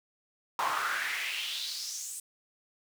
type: noise with high-pass filter sweep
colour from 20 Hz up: brown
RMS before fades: -34 dBFS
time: 0.59-2.2 s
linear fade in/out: 2 ms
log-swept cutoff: 930 to 8500 Hz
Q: 4
effects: none